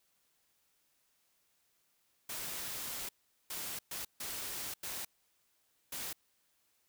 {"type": "noise bursts at uneven times", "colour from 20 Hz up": "white", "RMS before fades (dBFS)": -41, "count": 6, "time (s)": [[2.29, 3.09], [3.5, 3.79], [3.91, 4.05], [4.2, 4.74], [4.83, 5.05], [5.92, 6.13]], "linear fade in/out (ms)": 5, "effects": ["white hiss -75 dBFS RMS until 6.88 s"]}